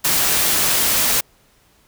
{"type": "noise", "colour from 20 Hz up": "white", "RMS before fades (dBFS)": -17, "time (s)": [0.04, 1.21], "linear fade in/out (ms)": 10, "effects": ["pink hiss -56 dBFS RMS until 1.87 s"]}